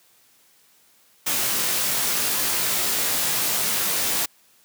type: noise with comb filter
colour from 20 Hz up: white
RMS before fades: -23 dBFS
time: 1.26-4.26 s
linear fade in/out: 10 ms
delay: 18 ms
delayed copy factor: -0.75
effects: white hiss -58 dBFS RMS until 4.64 s + high-pass 100 Hz 12 dB/octave